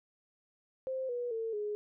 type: tone with pitch steps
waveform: sine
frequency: 523.3 / 485.4 / 450.3 / 417.7 Hz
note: C5 / B4 / A4 / G#4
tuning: 0 / -30 / +40 / +10 cents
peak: -33 dBFS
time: 0.87-1.75 s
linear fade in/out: 0 ms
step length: 220 ms
effects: none